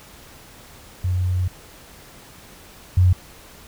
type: tone pair in turn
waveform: sine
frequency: 91 / 91 Hz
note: F#2 / F#2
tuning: -28 / -28 cents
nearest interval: unison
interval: 0 cents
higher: neither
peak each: -18 / -11 dBFS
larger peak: second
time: 1.04-1.48 / 2.97-3.13 s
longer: first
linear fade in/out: 5 ms
effects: pink hiss -45 dBFS RMS until 3.67 s